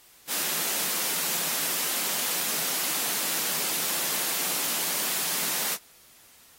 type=high-pass noise; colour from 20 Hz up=white; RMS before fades=-28 dBFS; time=0.27-5.78 s; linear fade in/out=50 ms; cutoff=150 Hz; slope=96 dB/octave; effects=white hiss -55 dBFS RMS until 6.58 s + AAC 48 kbps